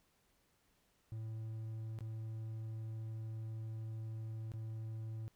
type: tone with dropouts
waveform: triangle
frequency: 110.9 Hz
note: A2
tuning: 14 cents sharp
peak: -39 dBFS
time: 1.12-5.28 s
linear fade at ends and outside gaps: 0 ms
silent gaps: 1.988-2.007 / 4.518-4.537 s
effects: pink hiss -75 dBFS RMS until 5.35 s